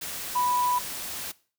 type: tone in noise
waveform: sine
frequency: 987.8 Hz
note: B5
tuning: in tune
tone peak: -22 dBFS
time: 0.35-0.79 s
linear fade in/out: 10 ms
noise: white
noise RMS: -35 dBFS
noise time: 0.01-1.32 s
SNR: +10 dB
effects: noise-tail reverb RT60 0.4 s tail -20 dB re dry